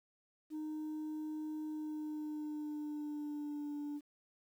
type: tone with pitch glide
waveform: sine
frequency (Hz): 308.2 to 292.4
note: D#4 to D4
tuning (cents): -16 to -7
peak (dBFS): -36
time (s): 0.5-4.01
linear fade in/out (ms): 50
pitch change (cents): -91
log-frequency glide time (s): 1.65-3.74
effects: tanh soft clip ceiling -38 dBFS + 11-bit